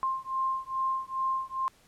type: beating tone pair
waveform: sine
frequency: 1055 / 1057.4 Hz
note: C6 / C6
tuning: +14 / +18 cents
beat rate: 2.4 Hz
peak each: -31 dBFS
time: 0.03-1.68 s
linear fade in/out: 0 ms
effects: pink hiss -61 dBFS RMS until 1.87 s + low-pass 12000 Hz 12 dB/octave